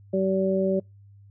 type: harmonic tone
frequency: 191.2 Hz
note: G3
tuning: 43 cents flat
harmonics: 1 / 2 / 3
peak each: -25 / -25 / -25 dBFS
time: 0.13-0.8 s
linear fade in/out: 10 ms
effects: noise-tail reverb RT60 0.2 s tail -26 dB re dry + added 100 Hz sine -48 dBFS peak until 1.3 s